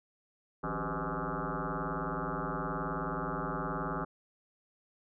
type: tone with frequency modulation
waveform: sine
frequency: 509 Hz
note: C5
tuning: 48 cents flat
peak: -32 dBFS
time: 0.63-4.05 s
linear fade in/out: 10 ms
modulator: 111 Hz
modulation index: 7.9
effects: none